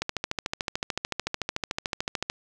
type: click train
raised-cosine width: 0.2 ms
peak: -10 dBFS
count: 32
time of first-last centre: 0.02-2.299 s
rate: 13.6 Hz
effects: none